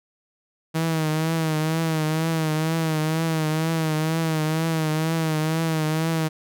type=tone with vibrato; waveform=sawtooth; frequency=159.1 Hz; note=D#3; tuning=39 cents sharp; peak=-17 dBFS; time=0.74-6.29 s; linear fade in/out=20 ms; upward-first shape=triangle; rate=2.1 Hz; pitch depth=61 cents each way; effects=none